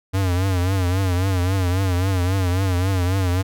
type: tone with vibrato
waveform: square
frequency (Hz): 92.6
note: F#2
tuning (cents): +2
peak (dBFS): -18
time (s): 0.13-3.43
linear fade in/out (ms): 20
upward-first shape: triangle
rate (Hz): 3.7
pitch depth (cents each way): 110
effects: none